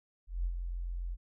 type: tone with ADSR envelope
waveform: sine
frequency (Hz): 43.65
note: F1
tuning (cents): 0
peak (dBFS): -28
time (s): 0.27-1.17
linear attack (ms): 180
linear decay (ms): 63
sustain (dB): -6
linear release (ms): 41
effects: none